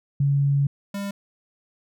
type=tone pair in turn; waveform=sine / square; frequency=140.6 / 199.93 Hz; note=C#3 / G3; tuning=+25 / +34 cents; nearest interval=tritone; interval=609 cents; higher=second; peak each=-17 / -28 dBFS; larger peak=first; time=0.2-0.67 / 0.94-1.11 s; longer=first; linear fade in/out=5 ms; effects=none